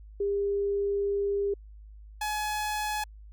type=tone pair in turn; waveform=sine / sawtooth; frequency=401.9 / 846.2 Hz; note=G4 / G#5; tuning=+43 / +32 cents; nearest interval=octave + minor second; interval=1289 cents; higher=second; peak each=-25 dBFS; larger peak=neither; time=0.2-1.54 / 2.21-3.04 s; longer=first; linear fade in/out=5 ms; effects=added 52 Hz sine -45 dBFS peak until 3.32 s